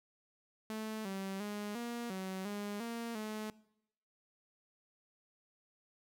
sawtooth tone with pitch steps, 218 / 193.3 / 207.1 / 237.1 / 188.9 / 205 / 232.6 / 215 Hz, A3 / G3 / G#3 / A#3 / F#3 / G#3 / A#3 / A3, -16 / -24 / -5 / +30 / +36 / -22 / -4 / -40 cents, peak -35 dBFS, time 0.7-3.5 s, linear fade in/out 0 ms, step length 350 ms, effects noise-tail reverb RT60 0.8 s tail -21 dB re dry

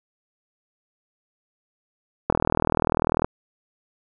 click train, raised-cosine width 1 ms, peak -5 dBFS, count 39, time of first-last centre 2.3-3.245 s, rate 40.2 Hz, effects none

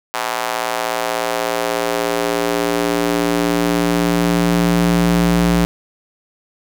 square tone with high-pass filter sweep, 58.27 Hz, A#1, in tune, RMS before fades -17 dBFS, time 0.14-5.65 s, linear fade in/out 0 ms, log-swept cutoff 850 to 130 Hz, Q 1.5, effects none

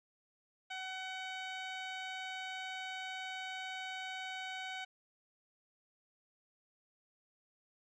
15% pulse tone with low-pass filter, 753 Hz, F#5, 30 cents sharp, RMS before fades -43 dBFS, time 0.7-4.85 s, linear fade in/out 10 ms, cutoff 4400 Hz, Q 1.4, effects none

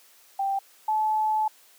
sine tone pair in turn, 785 / 864.1 Hz, G5 / A5, +2 / -32 cents, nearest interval major second, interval 166 cents, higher second, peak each -23 / -21 dBFS, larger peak second, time 0.39-0.59 / 0.88-1.48 s, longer second, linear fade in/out 5 ms, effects white hiss -56 dBFS RMS until 1.78 s + high-pass 400 Hz 12 dB/octave

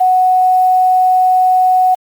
sine tone with quantisation, 740 Hz, F#5, in tune, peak -7 dBFS, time 0-1.95 s, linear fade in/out 10 ms, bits 6, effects Opus 24 kbps

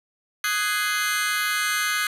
sawtooth chord, Ab dominant seventh, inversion second, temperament just, 1245.9 / 1495.1 / 1661.2 / 2077 Hz, Eb6 / Gb6 / Ab6 / C7, +2 / +18 / 0 / -13 cents, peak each -24 dBFS, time 0.44-2.07 s, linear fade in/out 2 ms, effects resampled to 32000 Hz + 8-bit

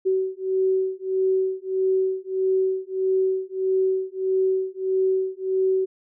sine beating tone pair, 377.7 / 379.3 Hz, F#4 / F#4, +36 / +43 cents, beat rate 1.6 Hz, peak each -23 dBFS, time 0.05-5.86 s, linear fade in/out 20 ms, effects none

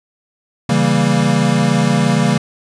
square chord, C# diminished seventh, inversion none, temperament equal, 138.59 / 164.81 / 196 / 233.1 Hz, C#3 / E3 / G3 / Bb3, 0 / 0 / 0 / 0 cents, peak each -18 dBFS, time 0.69-2.38 s, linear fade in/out 5 ms, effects resampled to 22050 Hz

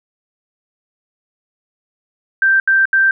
sine tone bursts, 1568 Hz, G6, in tune, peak -9 dBFS, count 3, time 2.42-3.11 s, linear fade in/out 2 ms, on 180 ms, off 75 ms, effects none

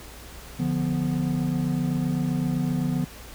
triangle chord, B diminished, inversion first, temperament equal, 146.83 / 174.61 / 246.9 Hz, D3 / F3 / B3, 0 / 0 / 0 cents, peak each -25 dBFS, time 0.59-3.05 s, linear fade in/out 10 ms, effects added 58 Hz sine -45 dBFS peak until 3.34 s + pink hiss -44 dBFS RMS until 3.34 s

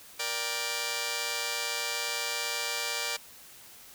5% pulse chord, G minor, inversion first, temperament just, 470.4 / 588 / 784 Hz, Bb4 / D5 / G5, +16 / +2 / 0 cents, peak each -24 / -24 / -26 dBFS, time 0.19-3.17 s, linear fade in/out 10 ms, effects white hiss -51 dBFS RMS until 3.94 s

